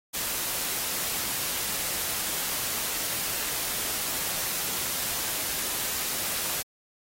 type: noise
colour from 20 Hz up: white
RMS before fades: -30 dBFS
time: 0.13-6.63 s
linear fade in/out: 20 ms
effects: AAC 48 kbps